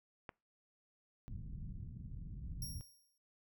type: click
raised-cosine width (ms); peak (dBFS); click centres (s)
0.5; -30; 0.292
type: low-pass noise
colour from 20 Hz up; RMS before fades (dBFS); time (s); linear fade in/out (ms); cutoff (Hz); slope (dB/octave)
pink; -46; 1.28-2.81; 0; 180; 24
type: tone with exponential decay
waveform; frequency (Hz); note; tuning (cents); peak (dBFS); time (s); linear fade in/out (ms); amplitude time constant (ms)
15% pulse; 5588; F8; 0; -36; 2.62-3.18; 2; 120
effects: noise-tail reverb RT60 0.3 s tail -26 dB re dry